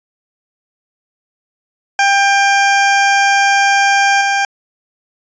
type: tone with level steps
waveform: 20% pulse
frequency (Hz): 795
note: G5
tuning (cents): +24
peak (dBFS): -4 / -7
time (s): 1.99-4.45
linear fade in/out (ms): 2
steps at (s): 4.21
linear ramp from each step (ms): 2
effects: resampled to 16000 Hz